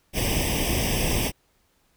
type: noise with comb filter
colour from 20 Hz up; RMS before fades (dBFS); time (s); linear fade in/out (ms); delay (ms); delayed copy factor
pink; -24; 0.13-1.32; 50; 0.36; +1
effects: pink hiss -66 dBFS RMS until 1.96 s